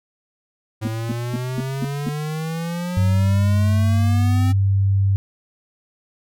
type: exponential sweep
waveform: square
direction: up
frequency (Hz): 108.6 to 261.6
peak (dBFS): -24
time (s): 0.81-4.53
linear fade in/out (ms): 20
type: tone bursts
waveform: sine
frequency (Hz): 235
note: A#3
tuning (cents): +14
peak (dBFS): -20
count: 6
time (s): 0.85-2.088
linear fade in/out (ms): 0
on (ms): 23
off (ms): 220
type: tone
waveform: sine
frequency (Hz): 98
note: G2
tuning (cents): 0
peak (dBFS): -14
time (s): 2.97-5.16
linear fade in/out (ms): 0
effects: none